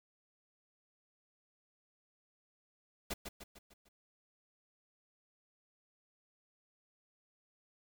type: noise with echo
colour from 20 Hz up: pink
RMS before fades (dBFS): -38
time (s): 3.1-3.14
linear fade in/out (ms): 10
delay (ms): 150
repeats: 5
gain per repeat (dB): -6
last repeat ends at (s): 3.89
effects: none